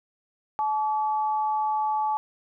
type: tone pair together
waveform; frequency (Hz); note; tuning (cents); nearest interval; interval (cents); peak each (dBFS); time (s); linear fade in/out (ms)
sine; 860 / 1145.8; A5 / D6; -40 / -43; perfect fourth; 497; -23 / -32; 0.59-2.17; 0
effects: none